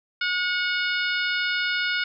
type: harmonic tone with a mistuned harmonic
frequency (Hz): 724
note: F#5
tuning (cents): -38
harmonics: 2 / 3 / 4 / 5 / 6 / 7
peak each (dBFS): -25 / -29 / -31 / -33 / -35 / -36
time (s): 0.21-2.04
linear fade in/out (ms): 5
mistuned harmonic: 3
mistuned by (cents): +27
effects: none